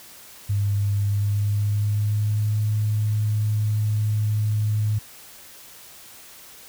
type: tone with pitch glide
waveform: sine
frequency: 101.3 to 106.52 Hz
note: G#2 to G#2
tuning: -43 to +44 cents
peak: -19 dBFS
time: 0.49-4.99 s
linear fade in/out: 10 ms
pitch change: +87 cents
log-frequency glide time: 1.01-2.57 s
effects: white hiss -45 dBFS RMS until 6.68 s